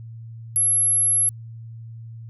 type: tone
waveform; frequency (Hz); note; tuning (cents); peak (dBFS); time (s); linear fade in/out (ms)
sine; 11110; F9; -10; -16; 0.56-1.29; 0
effects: added 114 Hz sine -35 dBFS peak until 2.29 s